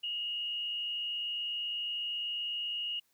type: tone with frequency modulation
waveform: sine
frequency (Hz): 2867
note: F7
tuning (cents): +45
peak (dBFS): -33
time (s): 0.03-3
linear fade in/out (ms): 10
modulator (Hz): 108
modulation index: 0.48
effects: white hiss -73 dBFS RMS until 3.13 s + high-pass 80 Hz 12 dB/octave